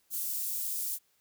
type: high-pass noise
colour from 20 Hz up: white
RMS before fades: -34 dBFS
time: 0.1-0.99 s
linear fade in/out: 50 ms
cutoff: 8700 Hz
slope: 12 dB/octave
effects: white hiss -71 dBFS RMS until 1.2 s